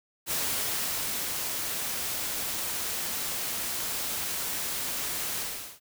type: noise with ADSR envelope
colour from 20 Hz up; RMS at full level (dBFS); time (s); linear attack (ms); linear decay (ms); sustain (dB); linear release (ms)
white; -29; 0.26-5.8; 52; 1000; -3; 420
effects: none